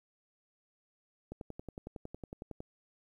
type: click train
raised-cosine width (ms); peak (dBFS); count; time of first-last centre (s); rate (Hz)
2; -29; 15; 1.32-2.604; 10.9
effects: 11-bit